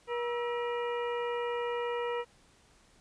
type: harmonic tone with a mistuned harmonic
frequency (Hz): 478.6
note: A#4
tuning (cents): +46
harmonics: 1 / 2 / 3 / 4 / 5 / 6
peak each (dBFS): -32 / -38 / -42 / -44 / -46 / -48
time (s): 0.07-2.25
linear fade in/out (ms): 50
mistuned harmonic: 3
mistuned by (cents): -150
effects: pink hiss -63 dBFS RMS until 3 s + resampled to 22050 Hz